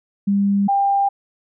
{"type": "tone pair in turn", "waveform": "sine", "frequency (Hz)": [200, 795.6], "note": ["G3", "G5"], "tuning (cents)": [35, 25], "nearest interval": "2 octaves", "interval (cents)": 2390, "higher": "second", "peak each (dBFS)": -14, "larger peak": "neither", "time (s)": [[0.27, 0.68], [0.68, 1.09]], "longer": "neither", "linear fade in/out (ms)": 10, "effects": []}